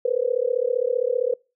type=tone with amplitude modulation; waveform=sine; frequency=493.9 Hz; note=B4; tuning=in tune; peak=-15 dBFS; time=0.05-1.34 s; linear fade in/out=5 ms; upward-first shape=sine; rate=35.3 Hz; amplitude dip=100%; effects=noise-tail reverb RT60 0.3 s tail -26 dB re dry